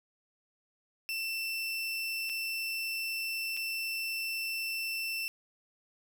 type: tone with dropouts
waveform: 30% pulse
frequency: 2676 Hz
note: E7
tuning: 25 cents sharp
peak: -30 dBFS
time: 1.09-5.28 s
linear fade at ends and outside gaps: 0 ms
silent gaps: 2.293-2.297 / 3.567-3.572 s
effects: none